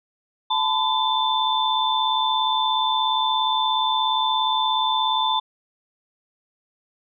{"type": "tone cluster", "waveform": "sine", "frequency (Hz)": [877, 1014, 3539], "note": ["A5", "B5", "A7"], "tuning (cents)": [-6, 45, 9], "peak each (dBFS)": -23, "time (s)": [0.5, 5.4], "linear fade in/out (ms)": 10, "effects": []}